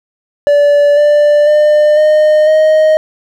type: tone with pitch steps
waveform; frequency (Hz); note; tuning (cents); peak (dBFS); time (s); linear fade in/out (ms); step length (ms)
triangle; 579 / 589.8 / 600.8 / 612 / 623.4; D5 / D5 / D5 / D#5 / D#5; -25 / +7 / +39 / -29 / +3; -3; 0.47-2.97; 0; 500
effects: none